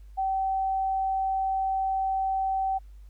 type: tone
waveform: sine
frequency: 769 Hz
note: G5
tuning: 33 cents flat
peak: -24 dBFS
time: 0.17-2.79 s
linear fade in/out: 20 ms
effects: added 50 Hz sine -44 dBFS peak until 3.09 s + pink hiss -69 dBFS RMS until 3.09 s